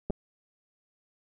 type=clicks; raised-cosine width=2 ms; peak=-18 / -17 dBFS; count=2; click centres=0.1 / 0.105 s; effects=none